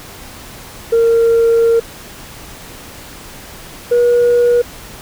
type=tone pair in turn; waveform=sine; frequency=461 / 481.3 Hz; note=A#4 / B4; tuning=-19 / -45 cents; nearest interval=minor second; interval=74 cents; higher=second; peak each=-6 dBFS; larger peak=neither; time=0.92-1.8 / 3.91-4.62 s; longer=first; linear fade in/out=10 ms; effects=tanh soft clip ceiling -6 dBFS + pink hiss -34 dBFS RMS until 5.01 s